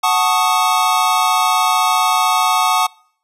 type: chord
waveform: square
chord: D# half-diminished seventh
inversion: first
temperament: equal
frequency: 740 / 880 / 1108.7 / 1244.5 Hz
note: F#5 / A5 / C#6 / D#6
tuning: 0 / 0 / 0 / 0 cents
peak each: -19 dBFS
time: 0.03-2.87 s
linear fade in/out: 10 ms
effects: noise-tail reverb RT60 0.6 s tail -26 dB re dry + resampled to 32000 Hz